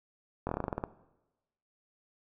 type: slowing click train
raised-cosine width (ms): 1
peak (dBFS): -18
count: 11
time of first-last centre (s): 0.47-0.839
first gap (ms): 21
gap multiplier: 1.12
effects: noise-tail reverb RT60 1.0 s tail -17 dB re dry